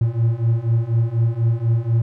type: beating tone pair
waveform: triangle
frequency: 113.1 / 117.2 Hz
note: A2 / A#2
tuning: +48 / +10 cents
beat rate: 4.1 Hz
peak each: -18 / -16 dBFS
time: 0.01-2.02 s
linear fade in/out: 5 ms
effects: none